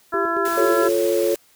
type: harmonic tone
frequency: 337.2 Hz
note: E4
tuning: 39 cents sharp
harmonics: 1 / 2 / 3 / 4 / 5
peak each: -27 / -27 / -28 / -23 / -28 dBFS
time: 0.12-0.89 s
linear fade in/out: 20 ms
type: tone with tremolo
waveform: sine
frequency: 392 Hz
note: G4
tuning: in tune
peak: -22 dBFS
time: 0.14-0.89 s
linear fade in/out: 0 ms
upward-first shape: square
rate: 4.4 Hz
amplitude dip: 80%
type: noise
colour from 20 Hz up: white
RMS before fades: -33 dBFS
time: 0.45-1.36 s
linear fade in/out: 2 ms
type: chord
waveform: sine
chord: F augmented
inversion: none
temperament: equal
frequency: 349.2 / 440 / 554.4 Hz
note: F4 / A4 / C#5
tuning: 0 / 0 / 0 cents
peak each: -21 dBFS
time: 0.57-1.35 s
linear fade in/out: 5 ms
effects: white hiss -56 dBFS RMS until 1.55 s